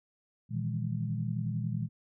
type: tone cluster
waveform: sine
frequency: 118 / 156.9 / 168 / 204.5 Hz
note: A#2 / D#3 / E3 / G#3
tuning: +22 / +15 / +33 / -26 cents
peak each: -33 / -36 / -38 / -38 dBFS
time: 0.49-1.89 s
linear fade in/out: 50 ms
effects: none